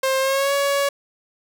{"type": "tone with pitch glide", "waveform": "sawtooth", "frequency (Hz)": [530, 561.5], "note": ["C5", "C#5"], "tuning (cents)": [22, 22], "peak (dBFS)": -14, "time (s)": [0.03, 0.89], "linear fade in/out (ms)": 5, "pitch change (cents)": 100, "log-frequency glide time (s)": [0.2, 0.53], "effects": []}